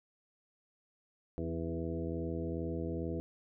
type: harmonic tone with a mistuned harmonic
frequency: 82.41 Hz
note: E2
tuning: in tune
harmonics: 1 / 2 / 3 / 4 / 5 / 6 / 8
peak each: -40 / -41 / -43 / -40 / -44 / -43 / -49 dBFS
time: 1.38-3.2 s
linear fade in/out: 0 ms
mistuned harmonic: 3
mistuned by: +29 cents
effects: none